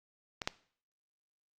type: clicks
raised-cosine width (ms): 0.2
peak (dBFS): -18 / -13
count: 2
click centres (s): 0.418 / 0.475
effects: noise-tail reverb RT60 0.5 s tail -19 dB re dry + Opus 48 kbps